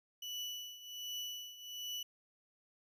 35% pulse tone with tremolo, 2960 Hz, F#7, in tune, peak -37 dBFS, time 0.22-2.03 s, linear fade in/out 5 ms, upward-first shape triangle, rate 1.3 Hz, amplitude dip 80%, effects none

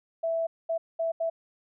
sine tone bursts at uneven times, 659.3 Hz, E5, in tune, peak -25 dBFS, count 4, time 0.23-0.47 / 0.69-0.78 / 0.99-1.12 / 1.2-1.3 s, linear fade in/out 10 ms, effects none

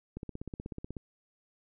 click train, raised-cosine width 3 ms, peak -26 dBFS, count 14, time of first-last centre 0.17-0.968 s, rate 16.3 Hz, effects none

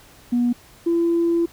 sine tone pair in turn, 241.9 / 338.2 Hz, B3 / E4, -36 / +44 cents, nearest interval tritone, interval 580 cents, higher second, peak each -15 dBFS, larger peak neither, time 0.32-0.53 / 0.86-1.46 s, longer second, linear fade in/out 10 ms, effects tanh soft clip ceiling -12 dBFS + pink hiss -49 dBFS RMS until 1.52 s

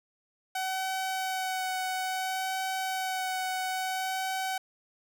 sawtooth tone with vibrato, 753 Hz, F#5, 30 cents sharp, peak -26 dBFS, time 0.55-4.58 s, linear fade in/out 5 ms, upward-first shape sine, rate 0.59 Hz, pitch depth 14 cents each way, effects none

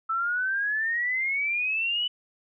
sine exponential sweep, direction up, 1311 to 2993 Hz, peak -24 dBFS, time 0.09-2.08 s, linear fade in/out 10 ms, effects none

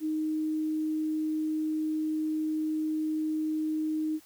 sine tone, 311.1 Hz, D#4, in tune, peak -27 dBFS, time 0-4.2 s, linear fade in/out 50 ms, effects white hiss -58 dBFS RMS until 4.25 s

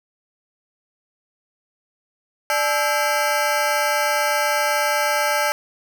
20% pulse ring-modulated tone, 727 Hz, F#5, 31 cents flat, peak -10 dBFS, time 2.5-5.52 s, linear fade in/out 0 ms, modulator 136 Hz, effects none

